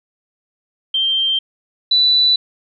sine tone pair in turn, 3153 / 3973 Hz, G7 / B7, +9 / +10 cents, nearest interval major third, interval 401 cents, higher second, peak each -14 / -10 dBFS, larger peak second, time 0.94-1.39 / 1.91-2.36 s, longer neither, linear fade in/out 5 ms, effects none

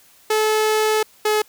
sawtooth tone pair in turn, 432.1 / 426.2 Hz, A4 / G#4, -31 / +45 cents, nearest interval unison, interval 24 cents, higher first, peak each -12 dBFS, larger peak neither, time 0.3-1.03 / 1.25-1.42 s, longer first, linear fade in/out 5 ms, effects white hiss -52 dBFS RMS until 1.48 s

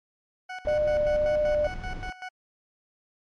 20% pulse tone with tremolo, 740 Hz, F#5, in tune, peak -29 dBFS, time 0.49-2.29 s, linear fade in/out 10 ms, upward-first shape square, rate 5.2 Hz, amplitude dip 75%
brown noise, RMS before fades -36 dBFS, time 0.65-2.1 s, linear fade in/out 0 ms
sine tone with vibrato, 600 Hz, D5, 37 cents sharp, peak -21 dBFS, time 0.67-1.67 s, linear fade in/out 2 ms, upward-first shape triangle, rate 1.9 Hz, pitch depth 9 cents each way
effects low-pass 4000 Hz 12 dB/octave + MP3 64 kbps

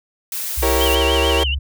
blue noise, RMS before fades -25 dBFS, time 0.32-0.95 s, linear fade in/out 2 ms
sine tone with pitch glide, 63.6 to 69.36 Hz, C2 to C#2, -48 to +2 cents, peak -19 dBFS, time 0.57-1.59 s, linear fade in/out 10 ms, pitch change +150 cents, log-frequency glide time 0.77-1.19 s
30% pulse chord, E diminished seventh, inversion none, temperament equal, 329.6 / 392 / 466.2 / 554.4 Hz, E4 / G4 / Bb4 / Db5, 0 / 0 / 0 / 0 cents, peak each -21 / -20 / -18 / -20 dBFS, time 0.62-1.44 s, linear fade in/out 10 ms
sine tone with vibrato, 2960 Hz, F#7, in tune, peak -20 dBFS, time 0.8-1.55 s, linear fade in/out 10 ms, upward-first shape sine, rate 6.8 Hz, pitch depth 140 cents each way
effects none

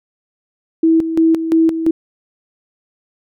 sine tone with tremolo, 325.2 Hz, E4, 23 cents flat, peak -8 dBFS, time 0.83-1.91 s, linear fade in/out 5 ms, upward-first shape square, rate 2.9 Hz, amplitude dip 65%, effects none

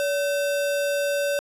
sine tone with sample-and-hold, 570 Hz, C#5, 48 cents sharp, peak -21 dBFS, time 0-1.39 s, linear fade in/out 0 ms, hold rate 2100 Hz, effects resampled to 32000 Hz

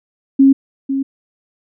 sine tone with echo, 271.4 Hz, C#4, 36 cents flat, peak -5 dBFS, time 0.39-0.53 s, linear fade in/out 10 ms, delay 500 ms, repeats 1, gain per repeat -10 dB, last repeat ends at 1.03 s, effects none

